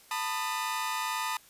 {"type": "tone cluster", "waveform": "sawtooth", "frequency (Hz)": [890, 992, 1230], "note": ["A5", "B5", "D#6"], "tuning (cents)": [20, 7, -20], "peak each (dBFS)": -31, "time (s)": [0.11, 1.37], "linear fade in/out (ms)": 2, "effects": ["white hiss -57 dBFS RMS until 1.49 s", "resampled to 32000 Hz"]}